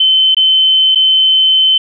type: tone with dropouts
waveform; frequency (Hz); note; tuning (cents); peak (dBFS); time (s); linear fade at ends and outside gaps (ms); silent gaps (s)
sine; 3067; G7; -38; -6; 0-1.78; 5; 0.347-0.367 / 0.949-0.956
effects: none